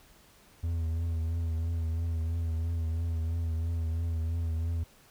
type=tone with vibrato; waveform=triangle; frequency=82.41 Hz; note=E2; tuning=in tune; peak=-26 dBFS; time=0.63-4.84 s; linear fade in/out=10 ms; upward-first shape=triangle; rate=3 Hz; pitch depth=46 cents each way; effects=pink hiss -59 dBFS RMS until 5.1 s